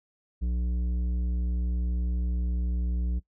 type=tone with tanh clipping; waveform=sine; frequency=60.4 Hz; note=B1; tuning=38 cents flat; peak=-27 dBFS; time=0.41-3.2 s; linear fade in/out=20 ms; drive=10 dB; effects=noise-tail reverb RT60 0.1 s tail -20 dB re dry